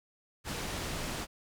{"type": "low-pass noise", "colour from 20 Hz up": "pink", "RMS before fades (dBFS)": -37, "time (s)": [0.44, 1.27], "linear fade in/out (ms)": 50, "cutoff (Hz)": 9400, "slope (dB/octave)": 12, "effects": []}